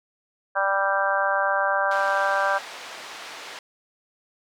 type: harmonic tone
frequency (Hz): 196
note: G3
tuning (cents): 0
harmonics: 3 / 4 / 5 / 6 / 7 / 8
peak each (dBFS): -26 / -27 / -28 / -28 / -30 / -25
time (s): 0.55-2.59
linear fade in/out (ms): 20
type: band-pass noise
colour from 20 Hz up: pink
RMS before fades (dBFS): -39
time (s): 1.91-3.59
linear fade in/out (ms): 2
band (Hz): 720 to 5000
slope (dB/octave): 12
effects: none